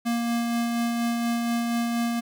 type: tone with tremolo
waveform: square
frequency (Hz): 234.7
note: A#3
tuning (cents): +12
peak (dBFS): -23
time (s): 0.05-2.21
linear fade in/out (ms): 20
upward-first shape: sine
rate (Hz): 4.2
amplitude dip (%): 25
effects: 10-bit